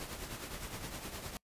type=noise with tremolo; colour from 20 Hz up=pink; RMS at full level=-41 dBFS; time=0-1.37 s; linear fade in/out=0 ms; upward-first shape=triangle; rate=9.7 Hz; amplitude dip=60%; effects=noise-tail reverb RT60 0.1 s tail -26 dB re dry + resampled to 32000 Hz